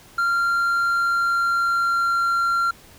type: tone with pitch glide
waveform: triangle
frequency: 1385 to 1377 Hz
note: F6 to F6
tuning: -15 to -25 cents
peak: -16 dBFS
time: 0.18-2.71 s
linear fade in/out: 5 ms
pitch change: -10 cents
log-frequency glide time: 0.85-2.27 s
effects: pink hiss -48 dBFS RMS until 2.98 s